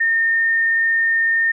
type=tone with frequency modulation; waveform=sine; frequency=1823 Hz; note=A#6; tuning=39 cents flat; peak=-14 dBFS; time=0-1.52 s; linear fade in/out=10 ms; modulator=21.9 Hz; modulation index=0.28; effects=none